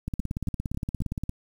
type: two click trains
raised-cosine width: 5 ms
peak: -17 / -19 dBFS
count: 22 / 4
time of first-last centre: 0.08-1.294 / 0.2-1.02 s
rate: 17.3 / 3.66 Hz
effects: 8-bit